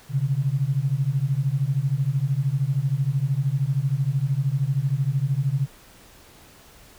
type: beating tone pair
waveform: sine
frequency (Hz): 130.4 / 143.4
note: C3 / D3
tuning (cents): -5 / -41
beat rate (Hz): 13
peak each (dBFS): -23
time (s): 0.09-5.68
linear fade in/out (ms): 50
effects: pink hiss -50 dBFS RMS until 6.98 s